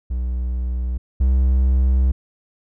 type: tone pair in turn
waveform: triangle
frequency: 61.74 / 64.51 Hz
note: B1 / C2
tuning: 0 / -24 cents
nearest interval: minor second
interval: 76 cents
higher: second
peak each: -18 / -11 dBFS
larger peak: second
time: 0.1-0.98 / 1.2-2.12 s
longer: second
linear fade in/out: 10 ms
effects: none